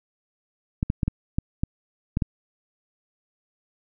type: clicks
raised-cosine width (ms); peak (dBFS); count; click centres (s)
5; -10; 8; 0.829 / 0.901 / 1.032 / 1.08 / 1.385 / 1.635 / 2.171 / 2.222
effects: none